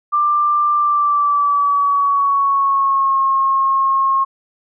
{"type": "tone with pitch glide", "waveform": "sine", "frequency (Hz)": [1185, 1080.4], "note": ["D6", "C#6"], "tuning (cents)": [15, -45], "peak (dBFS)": -12, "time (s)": [0.12, 4.25], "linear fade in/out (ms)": 20, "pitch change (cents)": -160, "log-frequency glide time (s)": [0.74, 3.2], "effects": []}